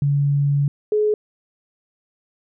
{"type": "tone pair in turn", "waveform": "sine", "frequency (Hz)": [142.3, 423.7], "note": ["C#3", "G#4"], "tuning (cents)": [46, 35], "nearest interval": "octave + perfect fifth", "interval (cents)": 1889, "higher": "second", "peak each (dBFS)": -15, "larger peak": "neither", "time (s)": [[0.02, 0.68], [0.92, 1.14]], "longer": "first", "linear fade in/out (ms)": 2, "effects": []}